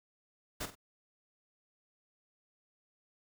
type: noise with echo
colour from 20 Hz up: pink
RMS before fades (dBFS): -38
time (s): 0.6-0.66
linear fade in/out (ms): 10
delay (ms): 47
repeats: 2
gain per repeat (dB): -10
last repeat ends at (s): 0.754
effects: none